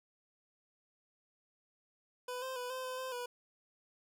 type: tone with pitch steps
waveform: 25% pulse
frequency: 498.3 / 521 / 494.9 / 516 / 511 / 518 / 488.9 Hz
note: B4 / C5 / B4 / C5 / C5 / C5 / B4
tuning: +15 / -7 / +4 / -24 / -41 / -17 / -18 cents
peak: -35 dBFS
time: 2.28-3.26 s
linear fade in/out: 5 ms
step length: 140 ms
effects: none